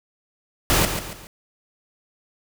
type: noise with echo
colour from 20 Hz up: pink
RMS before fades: -18 dBFS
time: 0.7-0.85 s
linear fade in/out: 0 ms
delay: 140 ms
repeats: 3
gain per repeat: -8 dB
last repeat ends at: 1.27 s
effects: none